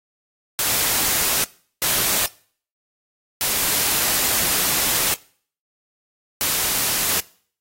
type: noise bursts at uneven times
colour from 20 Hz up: white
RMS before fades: -20 dBFS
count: 4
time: 0.59-1.44 / 1.82-2.26 / 3.41-5.14 / 6.41-7.2 s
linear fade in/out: 0 ms
effects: noise-tail reverb RT60 0.5 s tail -22 dB re dry + AAC 48 kbps